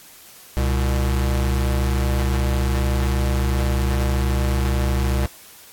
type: tone pair together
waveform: square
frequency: 66.38 / 120 Hz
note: C2 / B2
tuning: +26 / -49 cents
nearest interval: minor seventh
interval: 1025 cents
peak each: -19 / -26 dBFS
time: 0.57-5.26 s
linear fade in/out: 0 ms
effects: white hiss -45 dBFS RMS until 5.72 s + AAC 64 kbps